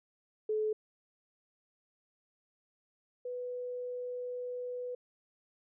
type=tone pair in turn; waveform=sine; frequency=430.5 / 494.8 Hz; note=A4 / B4; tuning=-38 / +3 cents; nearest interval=major second; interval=241 cents; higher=second; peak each=-29 / -36 dBFS; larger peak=first; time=0.49-0.73 / 3.25-4.95 s; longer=second; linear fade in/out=5 ms; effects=none